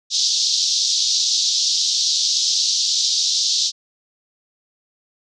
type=band-pass noise; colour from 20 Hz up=white; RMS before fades=-19 dBFS; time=0.1-3.72 s; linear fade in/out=50 ms; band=3600 to 6100 Hz; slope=48 dB/octave; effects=none

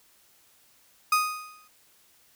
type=tone with exponential decay; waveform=35% pulse; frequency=1244.5 Hz; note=D#6; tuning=in tune; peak=-16 dBFS; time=1.12-1.68 s; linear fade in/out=5 ms; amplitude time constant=120 ms; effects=white hiss -61 dBFS RMS until 2.35 s

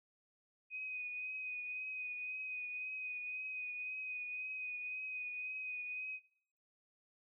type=tone with vibrato; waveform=sine; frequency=2500 Hz; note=D#7; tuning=8 cents sharp; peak=-40 dBFS; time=0.7-6.2 s; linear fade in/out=50 ms; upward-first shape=triangle; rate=1.9 Hz; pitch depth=27 cents each way; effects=noise-tail reverb RT60 0.6 s tail -21 dB re dry

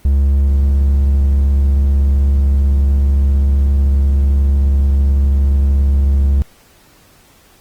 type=tone; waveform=triangle; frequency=69.3 Hz; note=C#2; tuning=in tune; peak=-7 dBFS; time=0.05-6.42 s; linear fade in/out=0 ms; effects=pink hiss -48 dBFS RMS until 7.6 s + Opus 24 kbps

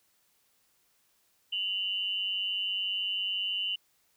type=tone pair together; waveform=sine; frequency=2804 / 2998 Hz; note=F7 / F#7; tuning=+6 / +22 cents; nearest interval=minor second; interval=116 cents; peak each=-33 / -31 dBFS; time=1.52-3.76 s; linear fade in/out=10 ms; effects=white hiss -70 dBFS RMS until 4.16 s

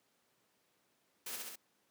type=noise with echo; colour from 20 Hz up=white; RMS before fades=-43 dBFS; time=1.26-1.36 s; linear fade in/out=5 ms; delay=66 ms; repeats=3; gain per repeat=-2 dB; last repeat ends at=1.558 s; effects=pink hiss -75 dBFS RMS until 1.9 s + high-pass 200 Hz 12 dB/octave

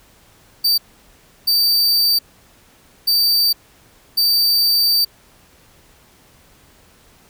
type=tone bursts at uneven times; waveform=45% pulse; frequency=4632 Hz; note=D8; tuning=25 cents flat; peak=-12 dBFS; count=4; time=0.64-0.78 / 1.47-2.19 / 3.07-3.53 / 4.17-5.05 s; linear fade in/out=10 ms; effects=pink hiss -51 dBFS RMS until 7.29 s

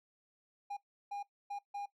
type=tone bursts at uneven times; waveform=triangle; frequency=810 Hz; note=G#5; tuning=43 cents flat; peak=-36 dBFS; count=4; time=0.7-0.77 / 1.11-1.23 / 1.5-1.59 / 1.74-1.86 s; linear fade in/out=10 ms; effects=noise-tail reverb RT60 0.1 s tail -17 dB re dry

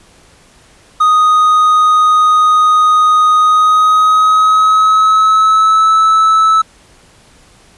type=tone with pitch glide; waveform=triangle; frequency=1244.5 to 1306.4 Hz; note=D#6 to E6; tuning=0 to -16 cents; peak=-4 dBFS; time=1-6.62 s; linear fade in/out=10 ms; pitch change=+84 cents; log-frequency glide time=3.37-5.91 s; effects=pink hiss -45 dBFS RMS until 7.77 s + resampled to 24000 Hz

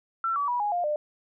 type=tone with pitch steps; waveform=sine; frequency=1345 / 1144.1 / 973.3 / 827.9 / 704.3 / 599.1 Hz; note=E6 / D6 / B5 / G#5 / F5 / D5; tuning=+34 / -46 / -26 / -6 / +14 / +34 cents; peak=-24 dBFS; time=0.24-0.96 s; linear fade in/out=2 ms; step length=120 ms; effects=none

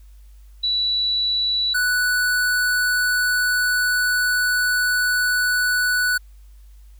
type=tone pair in turn; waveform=sine / square; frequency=3942 / 1482.1 Hz; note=B7 / F#6; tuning=-4 / +2 cents; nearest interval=octave + perfect fourth; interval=1694 cents; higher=first; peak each=-18 dBFS; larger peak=neither; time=0.63-1.74 / 1.74-6.18 s; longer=second; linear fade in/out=10 ms; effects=added 50 Hz sine -42 dBFS peak until 6.99 s + white hiss -62 dBFS RMS until 6.99 s

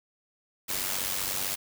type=noise with amplitude modulation; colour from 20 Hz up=white; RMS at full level=-28 dBFS; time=0.68-1.56 s; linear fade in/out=20 ms; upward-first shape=sine; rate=95.5 Hz; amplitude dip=65%; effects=none

